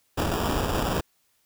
pink noise with sample-and-hold, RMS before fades -26 dBFS, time 0.17-1.01 s, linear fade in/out 10 ms, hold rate 2100 Hz, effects white hiss -68 dBFS RMS until 1.45 s

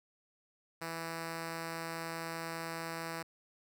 5% pulse tone, 164.81 Hz, E3, in tune, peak -27 dBFS, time 0.81-3.23 s, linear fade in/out 10 ms, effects none

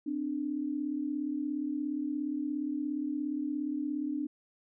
sine tone pair together, 260 / 297.1 Hz, C4 / D4, -11 / +20 cents, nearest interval major second, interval 231 cents, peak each -36 / -32 dBFS, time 0.06-4.27 s, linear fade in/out 10 ms, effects none

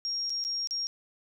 sine tone with dropouts, 5580 Hz, F8, 2 cents flat, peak -29 dBFS, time 0.05-0.87 s, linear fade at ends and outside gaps 0 ms, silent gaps 0.296-0.302 / 0.44-0.449 / 0.673-0.709 s, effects none

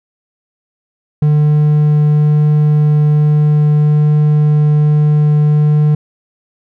triangle tone, 149.9 Hz, D3, 36 cents sharp, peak -5 dBFS, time 1.22-5.95 s, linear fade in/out 5 ms, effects none

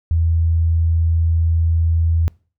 sine tone, 82.41 Hz, E2, in tune, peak -13 dBFS, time 0.11-2.28 s, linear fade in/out 0 ms, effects noise-tail reverb RT60 0.4 s tail -25 dB re dry

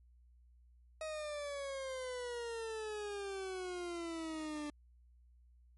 40% pulse exponential sweep, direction down, 633 to 293.7 Hz, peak -39 dBFS, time 1.01-4.7 s, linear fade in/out 2 ms, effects added 60 Hz sine -61 dBFS peak until 5.77 s + MP3 48 kbps

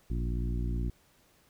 harmonic tone with a mistuned harmonic, 58.9 Hz, A#1, 19 cents sharp, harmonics 1 / 2 / 3 / 4 / 5 / 6, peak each -30 / -36 / -40 / -42 / -44 / -46 dBFS, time 0.1-0.9 s, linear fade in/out 5 ms, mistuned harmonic 1, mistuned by -120 cents, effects pink hiss -65 dBFS RMS until 1.49 s

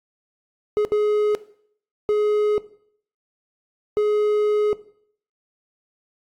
triangle tone bursts at uneven times, 420.4 Hz, G#4, 21 cents sharp, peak -14 dBFS, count 4, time 0.77-0.85 / 0.92-1.35 / 2.09-2.58 / 3.97-4.73 s, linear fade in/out 0 ms, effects noise-tail reverb RT60 0.6 s tail -17 dB re dry + AAC 64 kbps

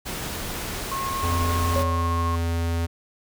pink noise, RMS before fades -31 dBFS, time 0.05-1.84 s, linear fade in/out 20 ms
sine tone, 1082 Hz, C#6, 42 cents flat, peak -26 dBFS, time 0.91-2.36 s, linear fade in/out 10 ms
square tone with pitch glide, 85.4 to 83.98 Hz, F2 to E2, -38 to +33 cents, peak -23 dBFS, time 1.22-2.87 s, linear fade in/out 20 ms, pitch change -29 cents, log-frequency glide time 1.38-2.39 s
sine tone with exponential decay, 556 Hz, C#5, 5 cents sharp, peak -21 dBFS, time 1.76-2.22 s, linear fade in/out 0 ms, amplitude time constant 100 ms
effects none

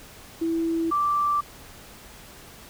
sine tone pair in turn, 329.6 / 1171.4 Hz, E4 / D6, 0 / -5 cents, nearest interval octave + minor seventh, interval 2195 cents, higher second, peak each -22 / -20 dBFS, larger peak second, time 0.41-0.91 / 0.91-1.41 s, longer neither, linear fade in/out 10 ms, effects pink hiss -46 dBFS RMS until 2.69 s

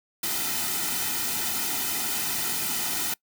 white noise with comb filter, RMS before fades -28 dBFS, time 0.23-3.14 s, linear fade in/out 5 ms, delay 1.8 ms, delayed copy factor -0.8, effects noise-tail reverb RT60 0.1 s tail -24 dB re dry

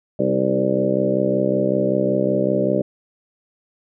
harmonic tone with a mistuned harmonic, 65.3 Hz, C2, 3 cents flat, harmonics 2 / 3 / 4 / 5 / 6 / 7 / 8 / 9, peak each -28 / -23 / -27 / -25 / -24 / -28 / -24 / -22 dBFS, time 0.19-2.82 s, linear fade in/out 5 ms, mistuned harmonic 5, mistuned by -21 cents, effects none

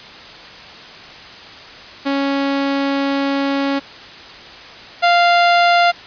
sawtooth tone pair in turn, 277.2 / 695.9 Hz, C#4 / F5, 0 / -6 cents, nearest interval octave + major third, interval 1594 cents, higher second, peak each -12 / -6 dBFS, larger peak second, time 2.05-3.8 / 5.02-5.92 s, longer first, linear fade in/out 20 ms, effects white hiss -36 dBFS RMS until 6.06 s + resampled to 11025 Hz

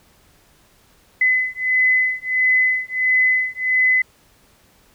sine beating tone pair, 2020 / 2021.5 Hz, B6 / B6, +39 / +40 cents, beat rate 1.5 Hz, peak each -18 dBFS, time 1.21-4.02 s, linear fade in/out 5 ms, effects pink hiss -55 dBFS RMS until 4.94 s

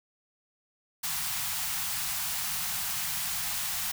white band-stop noise, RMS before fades -32 dBFS, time 1.03-3.92 s, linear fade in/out 10 ms, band 210 to 680 Hz, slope 96 dB/octave, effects none

